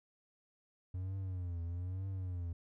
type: tone with vibrato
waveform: triangle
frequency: 90.3 Hz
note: F#2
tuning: 42 cents flat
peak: -35 dBFS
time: 0.94-2.53 s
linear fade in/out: 5 ms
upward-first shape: triangle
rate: 1.1 Hz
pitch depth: 130 cents each way
effects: none